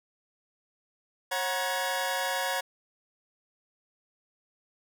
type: tone cluster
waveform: sawtooth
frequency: 544 / 735 / 950 / 1683 Hz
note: C#5 / F#5 / A#5 / G#6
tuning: -33 / -12 / +33 / +23 cents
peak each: -30 dBFS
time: 1.31-2.61 s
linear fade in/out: 10 ms
effects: none